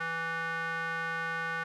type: tone with band-pass filter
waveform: square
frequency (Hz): 164.81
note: E3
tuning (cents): 0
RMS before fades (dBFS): -34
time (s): 0-1.64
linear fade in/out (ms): 10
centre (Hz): 1500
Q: 3.7
effects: none